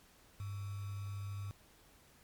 sine tone with sample-and-hold, 99.8 Hz, G2, 32 cents sharp, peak -39 dBFS, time 0.4-1.51 s, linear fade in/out 0 ms, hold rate 1225 Hz, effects pink hiss -64 dBFS RMS until 2.23 s + MP3 96 kbps

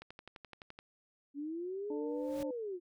click train, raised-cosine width 0.3 ms, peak -32 dBFS, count 10, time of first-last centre 0.02-0.789 s, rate 11.7 Hz
sine linear two-way sweep, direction up then down, 277.2 to 554.4 to 339.8 Hz, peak -37 dBFS, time 1.34-2.8 s, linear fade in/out 50 ms, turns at 2.42 s
harmonic tone, 295.9 Hz, D4, 13 cents sharp, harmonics 1 / 2 / 3, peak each -38 / -49 / -51 dBFS, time 1.9-2.51 s, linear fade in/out 5 ms
pink noise with exponential growth, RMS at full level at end -47 dBFS, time 2.06-2.43 s, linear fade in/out 2 ms, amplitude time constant 80 ms
effects none

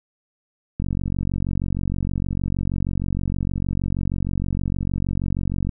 click train, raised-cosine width 5 ms, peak -12 dBFS, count 228, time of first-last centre 0.8-5.692 s, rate 46.4 Hz, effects none

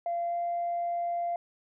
sine tone with pitch glide, 688 to 692 Hz, F5 to F5, -26 to -16 cents, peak -27 dBFS, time 0.06-1.36 s, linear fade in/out 2 ms, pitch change +10 cents, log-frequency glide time 0.27-0.35 s, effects tanh soft clip ceiling -24 dBFS

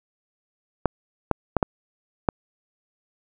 clicks, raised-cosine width 1 ms, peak -4 dBFS, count 5, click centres 0.857 / 1.313 / 1.567 / 1.628 / 2.288 s, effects none

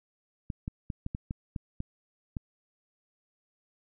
clicks, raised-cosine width 5 ms, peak -21 dBFS, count 9, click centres 0.502 / 0.679 / 0.902 / 1.064 / 1.149 / 1.309 / 1.562 / 1.804 / 2.368 s, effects none

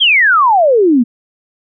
sine exponential sweep, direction down, 3349 to 224.6 Hz, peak -6 dBFS, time 0-1.04 s, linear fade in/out 20 ms, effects none

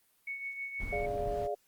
sine tone with tremolo, 2217 Hz, C#7, in tune, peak -34 dBFS, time 0.27-1.06 s, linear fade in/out 5 ms, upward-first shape triangle, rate 6.3 Hz, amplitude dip 60%
brown noise, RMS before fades -40 dBFS, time 0.79-1.48 s, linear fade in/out 20 ms
sine chord, D diminished, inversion second, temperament equal, 415.3 / 587.3 / 698.5 Hz, Ab4 / D5 / F5, 0 / 0 / 0 cents, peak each -36 dBFS, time 0.92-1.55 s, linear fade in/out 10 ms
effects white hiss -70 dBFS RMS until 1.67 s + Opus 32 kbps

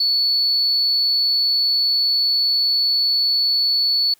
sine tone, 4435 Hz, C#8, in tune, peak -14 dBFS, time 0-4.14 s, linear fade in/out 5 ms, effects tanh soft clip ceiling -11 dBFS + white hiss -57 dBFS RMS until 4.19 s

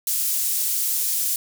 pink high-pass noise, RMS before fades -23 dBFS, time 0.07-1.36 s, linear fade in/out 2 ms, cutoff 9100 Hz, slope 12 dB/octave, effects none

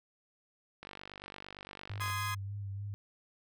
click train, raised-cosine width 0.3 ms, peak -29 dBFS, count 63, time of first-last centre 0.83-2.1 s, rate 48.8 Hz
sine tone with vibrato, 100 Hz, G2, 35 cents sharp, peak -37 dBFS, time 1.9-2.94 s, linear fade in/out 0 ms, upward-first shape sine, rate 3.4 Hz, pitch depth 35 cents each way
30% pulse chord, Ab major, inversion first, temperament equal with one note detuned, 1032.7 / 1244.5 / 1661.2 Hz, C6 / Eb6 / Ab6, -23 / 0 / 0 cents, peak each -35 / -37 / -38 dBFS, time 2-2.35 s, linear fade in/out 10 ms
effects none

